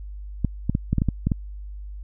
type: clicks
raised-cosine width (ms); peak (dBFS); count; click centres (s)
5; -8; 9; 0.447 / 0.696 / 0.751 / 0.93 / 0.983 / 1.019 / 1.087 / 1.27 / 1.318
effects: added 50 Hz sine -33 dBFS peak until 2.03 s